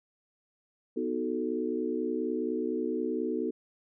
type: chord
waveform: sine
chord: B dominant seventh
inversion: none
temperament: equal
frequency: 246.9 / 311.1 / 370 / 440 Hz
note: B3 / D#4 / F#4 / A4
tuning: 0 / 0 / 0 / 0 cents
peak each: -34 dBFS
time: 0.96-3.51 s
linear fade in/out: 10 ms
effects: none